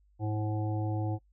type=harmonic tone with a mistuned harmonic; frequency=106.4 Hz; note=G#2; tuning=42 cents sharp; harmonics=1 / 3 / 5 / 7 / 8; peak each=-30 / -36 / -43 / -41 / -47 dBFS; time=0.19-1.19 s; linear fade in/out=50 ms; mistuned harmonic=3; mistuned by=+32 cents; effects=noise-tail reverb RT60 0.1 s tail -22 dB re dry + added 50 Hz sine -62 dBFS peak until 1.32 s